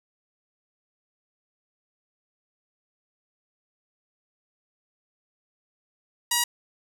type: tone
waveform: 5% pulse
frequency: 958 Hz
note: A#5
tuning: 47 cents sharp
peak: -9 dBFS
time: 6.31-6.44 s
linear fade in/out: 5 ms
effects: none